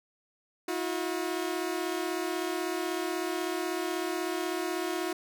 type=tone pair together; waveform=sawtooth; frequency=323.8 / 360 Hz; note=E4 / F#4; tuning=-31 / -47 cents; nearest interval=major second; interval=184 cents; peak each=-30 / -28 dBFS; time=0.68-5.13 s; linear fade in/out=5 ms; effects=none